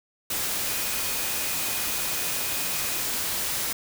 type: tone in noise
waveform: sine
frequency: 2489 Hz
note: D#7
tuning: in tune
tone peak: -39 dBFS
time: 0.67-3.01 s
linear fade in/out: 5 ms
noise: white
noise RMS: -28 dBFS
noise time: 0.3-3.73 s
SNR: -14 dB
effects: none